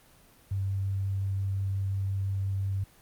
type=tone with vibrato; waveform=sine; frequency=97.4 Hz; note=G2; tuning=11 cents flat; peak=-27 dBFS; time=0.51-2.84 s; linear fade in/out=5 ms; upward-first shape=triangle; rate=5.7 Hz; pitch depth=8 cents each way; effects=pink hiss -58 dBFS RMS until 3.01 s + Opus 24 kbps